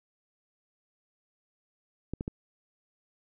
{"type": "clicks", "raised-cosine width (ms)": 3, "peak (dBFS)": -20, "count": 3, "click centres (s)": [2.136, 2.209, 2.279], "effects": []}